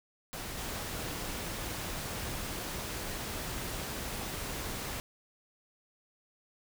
pink noise with level steps, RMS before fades -40 / -38 dBFS, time 0.33-5 s, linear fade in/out 0 ms, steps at 0.57 s, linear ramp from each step 10 ms, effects none

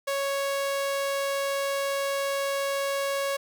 sawtooth tone, 554.4 Hz, C#5, in tune, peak -22 dBFS, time 0.07-3.37 s, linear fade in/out 10 ms, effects none

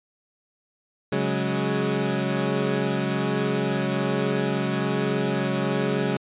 20% pulse chord, C# suspended fourth, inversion none, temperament equal with one note detuned, 138.59 / 185 / 208.5 Hz, C#3 / F#3 / G#3, 0 / 0 / +7 cents, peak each -22 dBFS, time 1.12-6.17 s, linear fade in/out 5 ms, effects resampled to 8000 Hz

